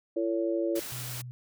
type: harmonic tone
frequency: 112.5 Hz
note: A2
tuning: 39 cents sharp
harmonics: 3 / 4 / 5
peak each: -28 / -35 / -31 dBFS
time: 0.16-0.8 s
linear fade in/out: 10 ms
type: noise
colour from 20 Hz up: white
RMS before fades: -39 dBFS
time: 0.75-1.22 s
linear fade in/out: 10 ms
type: tone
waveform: sine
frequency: 123.9 Hz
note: B2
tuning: 6 cents sharp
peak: -38 dBFS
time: 0.92-1.31 s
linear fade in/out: 0 ms
effects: none